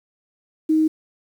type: tone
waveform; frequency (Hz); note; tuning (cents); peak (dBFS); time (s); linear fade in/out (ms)
sine; 313.9; D#4; +15; -14; 0.69-0.88; 10
effects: 8-bit